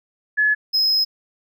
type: tone pair in turn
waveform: sine / triangle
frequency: 1707 / 5115 Hz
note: G#6 / D#8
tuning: +47 / +47 cents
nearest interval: octave + perfect fifth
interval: 1900 cents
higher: second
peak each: -14 dBFS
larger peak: neither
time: 0.37-0.55 / 0.73-1.05 s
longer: second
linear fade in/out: 20 ms
effects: none